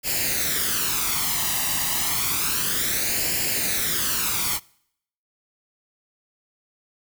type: noise with flanger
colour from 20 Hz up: white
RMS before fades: -24 dBFS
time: 0.03-4.6 s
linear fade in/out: 50 ms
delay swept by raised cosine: 0.41 to 1.05 ms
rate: 0.3 Hz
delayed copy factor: +0.65
effects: noise-tail reverb RT60 0.7 s tail -24 dB re dry